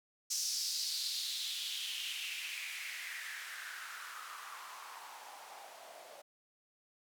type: noise with band-pass filter sweep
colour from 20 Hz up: blue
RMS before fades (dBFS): -42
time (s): 0.3-6.22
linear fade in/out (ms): 10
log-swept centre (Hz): 5700 to 590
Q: 4
effects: none